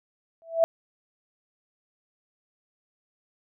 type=tone with exponential growth; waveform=sine; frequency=660 Hz; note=E5; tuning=2 cents sharp; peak=-13 dBFS; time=0.42-0.64 s; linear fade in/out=0 ms; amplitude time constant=46 ms; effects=none